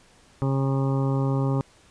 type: harmonic tone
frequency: 135.6 Hz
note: C#3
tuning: 38 cents flat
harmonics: 1 / 2 / 3 / 4 / 6 / 7 / 8 / 9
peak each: -22 / -28 / -32 / -34 / -38 / -39 / -40 / -41 dBFS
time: 0.42-1.61 s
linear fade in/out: 0 ms
effects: pink hiss -56 dBFS RMS until 1.9 s + resampled to 22050 Hz